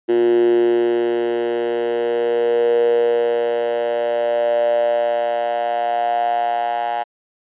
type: tone with high-pass filter sweep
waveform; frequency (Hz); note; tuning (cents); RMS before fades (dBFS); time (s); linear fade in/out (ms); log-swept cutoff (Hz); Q
10% pulse; 118.3; A#2; +26; -18; 0.08-7.04; 20; 340 to 780; 9.3
effects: resampled to 8000 Hz